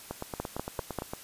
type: two click trains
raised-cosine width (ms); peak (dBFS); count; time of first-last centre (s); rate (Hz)
1; -17 / -20; 4 / 10; 0.4-0.987 / 0.11-1.135; 5.11 / 8.78
effects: white hiss -48 dBFS RMS until 1.23 s + resampled to 32000 Hz